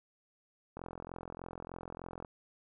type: click train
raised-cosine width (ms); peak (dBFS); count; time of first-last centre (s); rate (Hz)
1; -29; 65; 0.77-2.248; 43.3
effects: none